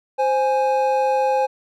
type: tone pair together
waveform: triangle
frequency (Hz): 523.3 / 830.7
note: C5 / G#5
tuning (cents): 0 / 0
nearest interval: minor sixth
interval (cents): 800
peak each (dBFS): -17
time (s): 0.18-1.47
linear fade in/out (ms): 20
effects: none